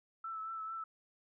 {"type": "tone with vibrato", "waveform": "sine", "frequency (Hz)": 1318.5, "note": "E6", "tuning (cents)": 0, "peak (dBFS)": -39, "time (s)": [0.24, 0.84], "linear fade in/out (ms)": 5, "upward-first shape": "triangle", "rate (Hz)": 4.5, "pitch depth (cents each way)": 31, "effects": []}